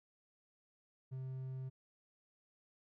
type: tone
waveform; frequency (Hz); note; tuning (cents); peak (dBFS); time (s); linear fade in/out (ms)
triangle; 130.81; C3; 0; -39; 1.11-1.7; 20
effects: none